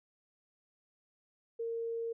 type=tone; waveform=sine; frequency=460 Hz; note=A#4; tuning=23 cents flat; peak=-34 dBFS; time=1.59-2.13 s; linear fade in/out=10 ms; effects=none